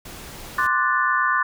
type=noise; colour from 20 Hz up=pink; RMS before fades=-38 dBFS; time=0.05-0.67 s; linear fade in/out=5 ms
type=chord; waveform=sine; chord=D dominant seventh; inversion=third; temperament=equal; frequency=1046.5 / 1174.7 / 1480 / 1760 Hz; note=C6 / D6 / F#6 / A6; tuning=0 / 0 / 0 / 0 cents; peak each=-23 dBFS; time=0.58-1.43 s; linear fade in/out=5 ms
effects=none